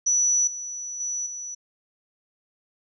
sine tone with level steps, 5920 Hz, F#8, in tune, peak -18 / -31 / -26 / -32 dBFS, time 0.06-1.55 s, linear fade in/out 10 ms, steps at 0.47 / 1 / 1.26 s, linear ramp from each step 5 ms, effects none

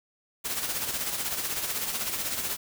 white noise with tremolo, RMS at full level -29 dBFS, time 0.44-2.57 s, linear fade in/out 20 ms, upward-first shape sine, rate 16 Hz, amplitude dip 50%, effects none

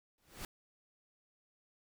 pink noise with exponential growth, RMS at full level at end -41 dBFS, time 0.18-0.45 s, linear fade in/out 1 ms, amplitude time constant 58 ms, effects none

